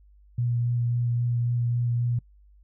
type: tone with vibrato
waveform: sine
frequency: 120 Hz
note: B2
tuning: 49 cents flat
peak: -22 dBFS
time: 0.38-2.19 s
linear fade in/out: 5 ms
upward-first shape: sine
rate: 3.7 Hz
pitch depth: 12 cents each way
effects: noise-tail reverb RT60 0.1 s tail -26 dB re dry + added 50 Hz sine -52 dBFS peak until 2.63 s